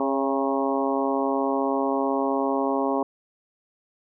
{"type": "harmonic tone with a mistuned harmonic", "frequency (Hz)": 135.9, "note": "C#3", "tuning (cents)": -34, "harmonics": [2, 3, 4, 5, 6, 7, 8], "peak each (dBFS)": [-26, -28, -29, -30, -31, -31, -32], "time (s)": [0, 3.03], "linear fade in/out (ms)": 2, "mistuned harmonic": 4, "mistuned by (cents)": 33, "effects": []}